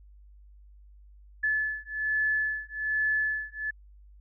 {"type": "beating tone pair", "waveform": "sine", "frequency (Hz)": [1727, 1728.2], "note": ["A6", "A6"], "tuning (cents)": [-33, -32], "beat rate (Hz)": 1.2, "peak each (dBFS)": -29, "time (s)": [1.43, 3.71], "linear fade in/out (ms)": 10, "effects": ["added 50 Hz sine -50 dBFS peak until 4.2 s"]}